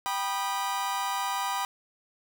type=chord; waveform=40% pulse; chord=G augmented; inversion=none; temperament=just; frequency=784 / 980 / 1225 Hz; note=G5 / B5 / D#6; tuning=0 / -14 / -27 cents; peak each=-32 / -30 / -34 dBFS; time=0.06-1.65 s; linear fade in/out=0 ms; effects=none